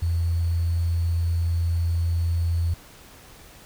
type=tone with sample-and-hold; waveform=sine; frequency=84.6 Hz; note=E2; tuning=45 cents sharp; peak=-20 dBFS; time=0.02-2.74 s; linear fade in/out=5 ms; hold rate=4410 Hz; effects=pink hiss -48 dBFS RMS until 3.65 s